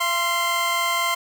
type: tone pair together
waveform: 20% pulse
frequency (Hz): 683 / 1046.5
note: F5 / C6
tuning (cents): -39 / 0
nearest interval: perfect fifth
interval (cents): 739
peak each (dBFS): -22 / -16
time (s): 0-1.15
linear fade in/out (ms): 10
effects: none